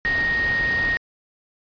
sine tone in noise, 1864.7 Hz, A#6, in tune, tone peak -19 dBFS, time 0.05-0.97 s, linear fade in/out 0 ms, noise pink, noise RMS -30 dBFS, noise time 0.05-0.97 s, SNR +8 dB, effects resampled to 11025 Hz

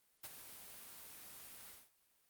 white noise with ADSR envelope, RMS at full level -45 dBFS, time 0.23-1.9 s, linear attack 21 ms, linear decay 23 ms, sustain -9 dB, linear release 210 ms, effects white hiss -75 dBFS RMS until 2.29 s + Opus 32 kbps

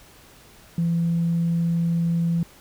sine tone, 168.5 Hz, E3, 38 cents sharp, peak -18 dBFS, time 0.78-2.43 s, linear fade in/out 2 ms, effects tanh soft clip ceiling -15 dBFS + pink hiss -50 dBFS RMS until 2.6 s

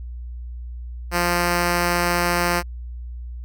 5% pulse tone, 174.61 Hz, F3, in tune, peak -7 dBFS, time 1.11-2.63 s, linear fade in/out 50 ms, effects added 60 Hz sine -30 dBFS peak until 3.44 s

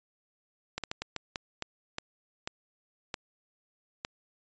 slowing click train, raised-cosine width 0.2 ms, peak -16 dBFS, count 11, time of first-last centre 0.78-4.049 s, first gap 57 ms, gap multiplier 1.36, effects resampled to 16000 Hz

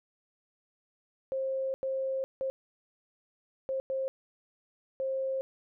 sine tone bursts at uneven times, 532 Hz, C5, 29 cents sharp, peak -29 dBFS, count 6, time 1.32-1.74 / 1.83-2.24 / 2.41-2.5 / 3.69-3.8 / 3.9-4.08 / 5-5.41 s, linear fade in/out 0 ms, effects none

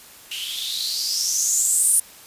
violet noise with band-pass filter sweep, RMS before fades -22 dBFS, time 0.31-2 s, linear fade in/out 5 ms, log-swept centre 2800 to 9700 Hz, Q 8, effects white hiss -45 dBFS RMS until 2.26 s + resampled to 32000 Hz

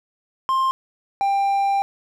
triangle tone pair in turn, 1056 / 792.5 Hz, C6 / G5, +16 / +19 cents, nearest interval perfect fourth, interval 497 cents, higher first, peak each -15 dBFS, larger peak neither, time 0.49-0.71 / 1.21-1.82 s, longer second, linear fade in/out 0 ms, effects none

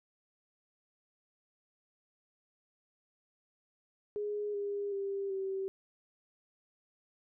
sine tone with pitch steps, 415.3 / 405.1 / 395.2 / 385.5 Hz, G#4 / G#4 / G4 / G4, 0 / -43 / +14 / -29 cents, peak -33 dBFS, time 4.16-5.68 s, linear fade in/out 0 ms, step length 380 ms, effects none

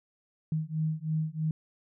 sine beating tone pair, 155.56 / 158.66 Hz, D#3 / D#3, 0 / +34 cents, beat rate 3.1 Hz, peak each -31 dBFS, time 0.52-1.51 s, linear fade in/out 2 ms, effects none

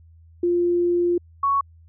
sine tone pair in turn, 349.2 / 1112.8 Hz, F4 / C#6, 0 / +6 cents, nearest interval octave + minor sixth, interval 2006 cents, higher second, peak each -17 dBFS, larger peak neither, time 0.43-1.18 / 1.43-1.61 s, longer first, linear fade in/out 5 ms, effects added 82 Hz sine -47 dBFS peak until 1.88 s

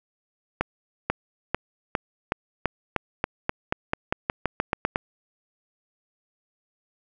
accelerating click train, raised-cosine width 0.5 ms, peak -7 dBFS, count 18, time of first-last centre 0.61-4.959 s, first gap 490 ms, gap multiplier 0.91, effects none

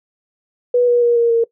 sine tone with pitch steps, 489.2 / 482.2 / 475.3 / 468.5 / 461.7 Hz, B4 / B4 / A#4 / A#4 / A#4, -16 / -41 / +34 / +9 / -17 cents, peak -10 dBFS, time 0.74-1.44 s, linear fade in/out 5 ms, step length 140 ms, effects noise-tail reverb RT60 0.1 s tail -20 dB re dry

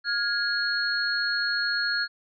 sine tone cluster, 1421 / 1655 / 4306 Hz, F6 / G#6 / C8, +30 / -6 / +49 cents, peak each -28 dBFS, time 0.04-2.08 s, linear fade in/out 50 ms, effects none

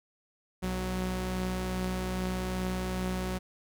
sawtooth tone pair together, 60.85 / 185 Hz, B1 / F#3, -25 / 0 cents, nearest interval octave + perfect fifth, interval 1925 cents, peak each -31 / -28 dBFS, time 0.62-3.39 s, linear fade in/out 20 ms, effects none

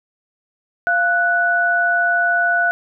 sine tone pair together, 693.6 / 1480 Hz, F5 / F#6, -12 / 0 cents, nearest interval octave + minor second, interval 1312 cents, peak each -19 / -15 dBFS, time 0.87-2.71 s, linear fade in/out 0 ms, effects none

